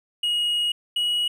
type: tone pair in turn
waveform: triangle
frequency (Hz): 2887 / 2910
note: F#7 / F#7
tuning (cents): -43 / -29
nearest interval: unison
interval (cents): 14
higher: second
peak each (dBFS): -19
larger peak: neither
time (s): 0.23-0.72 / 0.96-1.28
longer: first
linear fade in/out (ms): 5
effects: none

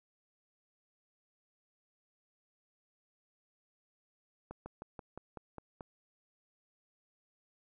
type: slowing click train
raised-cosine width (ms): 1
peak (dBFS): -30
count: 8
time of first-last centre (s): 4.51-5.808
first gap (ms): 150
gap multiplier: 1.07
effects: none

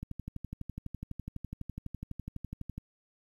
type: click train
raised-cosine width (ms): 5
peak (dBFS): -26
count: 34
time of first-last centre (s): 0.03-2.78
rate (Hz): 12
effects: 10-bit

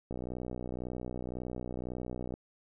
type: click train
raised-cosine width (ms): 2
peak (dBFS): -25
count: 139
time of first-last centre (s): 0.11-2.339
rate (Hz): 61.9
effects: none

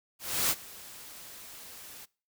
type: noise with ADSR envelope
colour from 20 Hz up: white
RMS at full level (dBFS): -26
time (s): 0.19-2.06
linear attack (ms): 310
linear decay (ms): 47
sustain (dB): -21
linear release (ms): 20
effects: noise-tail reverb RT60 0.4 s tail -24 dB re dry

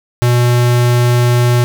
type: tone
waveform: square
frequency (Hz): 121.6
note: B2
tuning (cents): -26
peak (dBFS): -9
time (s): 0.22-1.64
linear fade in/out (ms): 0
effects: none

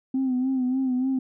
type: tone with vibrato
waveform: sine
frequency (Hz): 258.3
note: C4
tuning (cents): -22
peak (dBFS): -20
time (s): 0.14-1.19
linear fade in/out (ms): 5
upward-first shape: sine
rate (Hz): 3.4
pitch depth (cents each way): 56
effects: tanh soft clip ceiling -18 dBFS

